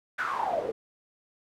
pink noise with band-pass filter sweep, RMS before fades -30 dBFS, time 0.18-0.72 s, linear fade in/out 10 ms, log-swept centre 1600 to 420 Hz, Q 9.9, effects none

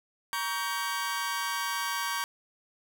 sawtooth chord, G diminished, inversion first, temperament just, 940.8 / 1128.9 / 1568 Hz, Bb5 / Db6 / G6, +16 / +31 / 0 cents, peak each -31 / -30 / -31 dBFS, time 0.33-2.24 s, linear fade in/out 0 ms, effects none

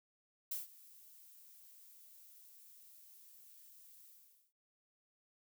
violet noise with ADSR envelope, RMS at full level -39 dBFS, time 0.51-4.53 s, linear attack 8 ms, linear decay 150 ms, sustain -21 dB, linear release 490 ms, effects none

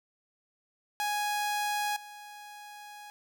sawtooth tone with level steps, 830.6 Hz, G#5, in tune, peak -25 / -41 dBFS, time 1-3.1 s, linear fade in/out 0 ms, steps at 1.96 s, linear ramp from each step 5 ms, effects none

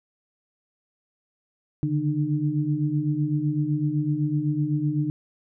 sine tone cluster, 143.3 / 151.2 / 302.6 Hz, D3 / D#3 / D#4, -42 / -49 / -48 cents, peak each -26 dBFS, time 1.83-5.1 s, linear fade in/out 0 ms, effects none

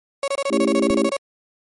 35% pulse tone bursts, 554.4 Hz, C#5, in tune, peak -18 dBFS, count 13, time 0.23-1.167 s, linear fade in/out 2 ms, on 49 ms, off 25 ms
sine chord, A dominant seventh, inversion none, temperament just, 220 / 275 / 330 / 396 Hz, A3 / C#4 / E4 / G4, 0 / -14 / +2 / +18 cents, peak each -22 dBFS, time 0.49-1.11 s, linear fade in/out 50 ms
click, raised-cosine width 5 ms, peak -18 dBFS, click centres 0.904 s
effects MP3 48 kbps

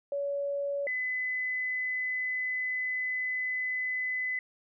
sine tone pair in turn, 565 / 2013 Hz, C#5 / B6, +33 / +33 cents, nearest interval octave + minor seventh, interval 2200 cents, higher second, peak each -29 / -29 dBFS, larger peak neither, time 0.12-0.87 / 0.87-4.39 s, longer second, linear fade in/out 2 ms, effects none

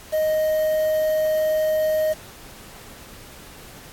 triangle tone with quantisation, 622.3 Hz, D#5, in tune, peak -16 dBFS, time 0.12-2.14 s, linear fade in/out 20 ms, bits 6, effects pink hiss -43 dBFS RMS until 3.92 s + AAC 64 kbps

